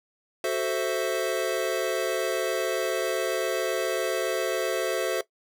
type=chord; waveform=square; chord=F# half-diminished seventh; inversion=none; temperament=equal with one note detuned; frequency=372.6 / 440 / 523.3 / 659.3 Hz; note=F#4 / A4 / C5 / E5; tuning=+12 / 0 / 0 / 0 cents; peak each=-31 dBFS; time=0.44-5.21 s; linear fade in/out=2 ms; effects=noise-tail reverb RT60 0.1 s tail -17 dB re dry